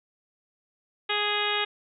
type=harmonic tone; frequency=415.3 Hz; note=G#4; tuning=in tune; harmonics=1 / 2 / 3 / 4 / 5 / 6 / 7 / 8 / 9; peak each=-33 / -33 / -33 / -33 / -33 / -33 / -33 / -33 / -33 dBFS; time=1.09-1.65 s; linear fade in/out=10 ms; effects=none